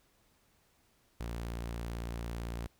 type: tone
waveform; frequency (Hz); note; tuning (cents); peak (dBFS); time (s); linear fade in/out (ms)
sawtooth; 57.9; A#1; -11; -33; 1.2-2.67; 5
effects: pink hiss -70 dBFS RMS until 2.79 s